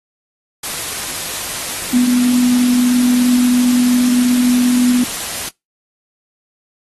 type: tone in noise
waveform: sine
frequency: 246.9 Hz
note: B3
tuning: in tune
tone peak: -10 dBFS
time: 1.93-5.04 s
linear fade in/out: 5 ms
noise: white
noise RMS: -23 dBFS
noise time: 0.63-5.49 s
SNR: +10 dB
effects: noise-tail reverb RT60 0.2 s tail -25 dB re dry + AAC 32 kbps